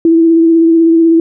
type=tone with vibrato; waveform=sine; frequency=329.6 Hz; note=E4; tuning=in tune; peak=-4 dBFS; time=0.05-1.2 s; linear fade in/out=2 ms; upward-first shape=triangle; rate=16 Hz; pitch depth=27 cents each way; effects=none